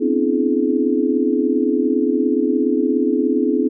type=tone cluster; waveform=sine; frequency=251.5 / 268.7 / 298.7 / 335.4 / 424.9 Hz; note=B3 / C4 / D4 / E4 / G#4; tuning=+32 / +46 / +29 / +30 / +40 cents; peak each=-21 dBFS; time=0-3.69 s; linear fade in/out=20 ms; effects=none